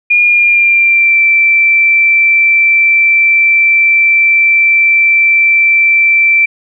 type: tone with pitch glide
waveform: sine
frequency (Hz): 2426 to 2338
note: D#7 to D7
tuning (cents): -44 to -8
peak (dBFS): -5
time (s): 0.1-6.46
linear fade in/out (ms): 10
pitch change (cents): -64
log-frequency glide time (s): 0.23-1.21
effects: none